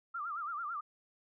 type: tone with vibrato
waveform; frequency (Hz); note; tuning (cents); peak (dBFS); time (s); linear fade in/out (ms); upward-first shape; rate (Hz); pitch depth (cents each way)
sine; 1276; D#6; +43; -36; 0.14-0.81; 10; sine; 9; 160
effects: none